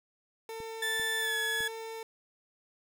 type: tone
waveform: 30% pulse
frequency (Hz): 449.1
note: A4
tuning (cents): +35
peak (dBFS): -36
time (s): 0.49-2.03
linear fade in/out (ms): 2
type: clicks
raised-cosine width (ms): 3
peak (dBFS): -35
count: 3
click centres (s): 0.603 / 0.997 / 1.606
type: tone with pitch glide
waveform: 30% pulse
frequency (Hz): 1760 to 1696.1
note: A6 to G#6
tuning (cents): 0 to +36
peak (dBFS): -27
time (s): 0.82-1.68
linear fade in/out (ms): 5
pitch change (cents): -64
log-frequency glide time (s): 1.19-1.36
effects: none